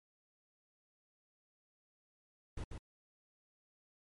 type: noise with echo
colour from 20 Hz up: brown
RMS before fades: -40 dBFS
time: 2.57-2.64 s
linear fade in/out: 5 ms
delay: 140 ms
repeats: 1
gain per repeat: -4 dB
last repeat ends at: 2.78 s
effects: MP3 48 kbps